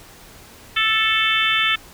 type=harmonic tone; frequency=440 Hz; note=A4; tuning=in tune; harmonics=3 / 4 / 5 / 6 / 7 / 8; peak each=-23 / -23 / -23 / -23 / -23 / -23 dBFS; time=0.76-1.76 s; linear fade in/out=10 ms; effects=pink hiss -44 dBFS RMS until 1.93 s